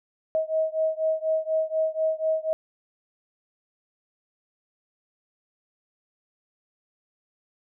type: beating tone pair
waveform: sine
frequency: 633 / 637.1 Hz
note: D#5 / D#5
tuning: +30 / +41 cents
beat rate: 4.1 Hz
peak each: -25 / -26 dBFS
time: 0.35-2.53 s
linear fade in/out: 0 ms
effects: none